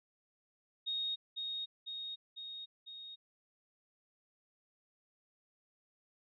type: tone with echo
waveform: sine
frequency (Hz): 3729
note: A#7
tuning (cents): 0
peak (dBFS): -34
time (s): 0.86-1.16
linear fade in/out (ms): 20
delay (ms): 500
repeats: 4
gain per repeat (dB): -3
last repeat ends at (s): 3.16
effects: none